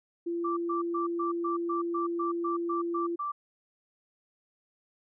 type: tone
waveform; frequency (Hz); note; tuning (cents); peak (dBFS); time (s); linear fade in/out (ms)
sine; 341.3; F4; -40; -29; 0.26-3.16; 10
type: tone bursts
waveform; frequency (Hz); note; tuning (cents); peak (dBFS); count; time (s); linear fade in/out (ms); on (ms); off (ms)
sine; 1170; D6; -7; -30; 12; 0.44-3.32; 10; 130; 120
effects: none